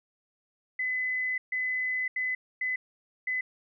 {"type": "tone bursts at uneven times", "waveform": "sine", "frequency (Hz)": 2016, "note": "B6", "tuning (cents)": 35, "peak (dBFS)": -27, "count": 5, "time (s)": [[0.79, 1.38], [1.52, 2.08], [2.16, 2.35], [2.61, 2.76], [3.27, 3.41]], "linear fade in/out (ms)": 5, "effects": []}